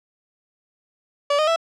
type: tone with pitch steps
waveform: 30% pulse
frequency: 575 / 616.3 / 660.5 Hz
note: D5 / D#5 / E5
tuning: -37 / -17 / +3 cents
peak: -14 dBFS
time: 1.3-1.561 s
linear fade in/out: 5 ms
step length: 87 ms
effects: low-pass 5000 Hz 12 dB/octave